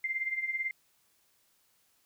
sine tone with tremolo, 2093 Hz, C7, in tune, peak -27 dBFS, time 0.04-0.71 s, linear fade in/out 2 ms, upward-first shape triangle, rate 18 Hz, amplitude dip 80%, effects white hiss -70 dBFS RMS until 2.05 s

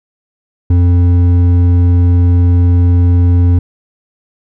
sine tone with hard clipping, 88 Hz, F2, 14 cents sharp, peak -7 dBFS, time 0.7-3.59 s, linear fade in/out 5 ms, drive 7 dB, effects none

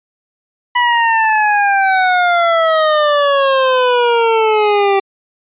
25% pulse exponential sweep, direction down, 984 to 389.3 Hz, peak -6 dBFS, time 0.75-5 s, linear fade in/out 10 ms, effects resampled to 8000 Hz

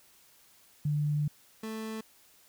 sine / 30% pulse tone pair in turn, 148.3 / 220.1 Hz, D3 / A3, +17 / +1 cents, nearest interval perfect fifth, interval 684 cents, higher second, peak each -26 / -33 dBFS, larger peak first, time 0.85-1.28 / 1.63-2.01 s, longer first, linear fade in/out 5 ms, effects white hiss -61 dBFS RMS until 2.48 s

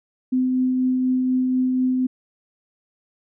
sine tone with tremolo, 255.8 Hz, C4, 39 cents flat, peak -16 dBFS, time 0.32-2.07 s, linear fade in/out 10 ms, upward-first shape triangle, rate 4.1 Hz, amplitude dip 25%, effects none

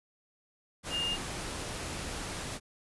sine tone in noise, 2824 Hz, F7, 19 cents sharp, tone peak -30 dBFS, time 0.9-1.18 s, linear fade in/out 50 ms, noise pink, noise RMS -38 dBFS, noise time 0.83-2.6 s, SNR +5 dB, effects resampled to 24000 Hz

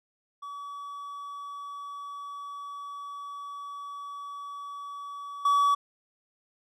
triangle tone with level steps, 1140 Hz, C#6, 48 cents sharp, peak -35 / -18 dBFS, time 0.42-5.75 s, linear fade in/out 10 ms, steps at 5.45 s, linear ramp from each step 5 ms, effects none

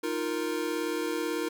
square chord, Eb suspended second, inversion none, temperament equal, 311.1 / 349.2 / 466.2 Hz, Eb4 / F4 / Bb4, 0 / 0 / 0 cents, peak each -34 dBFS, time 0.03-1.49 s, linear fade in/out 10 ms, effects none

